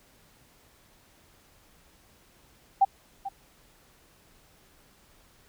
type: tone with echo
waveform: sine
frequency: 784 Hz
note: G5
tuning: in tune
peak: -15 dBFS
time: 2.81-2.85 s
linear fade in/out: 10 ms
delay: 440 ms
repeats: 1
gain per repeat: -15 dB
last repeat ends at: 3.29 s
effects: pink hiss -60 dBFS RMS until 5.48 s